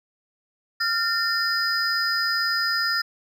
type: tone cluster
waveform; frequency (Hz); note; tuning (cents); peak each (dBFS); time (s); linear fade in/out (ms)
triangle; 1382 / 1800 / 4991; F6 / A6 / D#8; -19 / +39 / +5; -24; 0.8-3.02; 10
effects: none